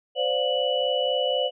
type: tone cluster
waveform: sine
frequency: 514 / 578 / 711 / 2955 Hz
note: C5 / D5 / F5 / F#7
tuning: -31 / -28 / +31 / -3 cents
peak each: -25 / -27 / -31 / -27 dBFS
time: 0.15-1.51 s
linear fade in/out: 50 ms
effects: none